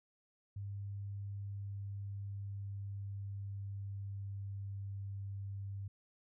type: tone with pitch glide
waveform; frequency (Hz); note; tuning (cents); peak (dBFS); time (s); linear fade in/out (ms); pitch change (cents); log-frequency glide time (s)
sine; 100 to 98.85; G2 to G2; +35 to +15; -40; 0.56-5.88; 5; -20; 1.41-5.11
effects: none